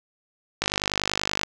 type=click train; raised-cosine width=0.2 ms; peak=-5 dBFS; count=42; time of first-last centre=0.62-1.433 s; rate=50.4 Hz; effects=none